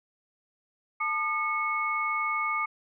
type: tone cluster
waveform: sine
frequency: 879 / 1212 / 2197 Hz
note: A5 / D#6 / C#7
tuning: -2 / -46 / -16 cents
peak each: -37 / -28 / -30 dBFS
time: 1-2.66 s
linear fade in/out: 10 ms
effects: none